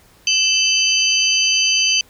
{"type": "tone cluster", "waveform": "sine", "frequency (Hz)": [2639, 3045, 4689, 6120], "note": ["E7", "F#7", "D8", "G8"], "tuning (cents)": [1, 49, -4, -42], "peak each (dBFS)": -19, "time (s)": [0.27, 2.01], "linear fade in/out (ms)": 2, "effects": ["pink hiss -51 dBFS RMS until 2.09 s"]}